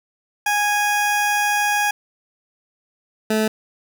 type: tone pair in turn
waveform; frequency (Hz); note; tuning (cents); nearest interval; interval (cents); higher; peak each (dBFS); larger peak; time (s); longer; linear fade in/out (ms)
20% pulse; 827 / 217.4; G#5 / A3; -8 / -21; octave + major seventh; 2313; first; -12; neither; 0.46-1.91 / 3.3-3.48; first; 5
effects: none